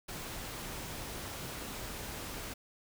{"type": "noise", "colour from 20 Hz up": "pink", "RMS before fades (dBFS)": -42, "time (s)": [0.08, 2.54], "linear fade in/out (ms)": 10, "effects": []}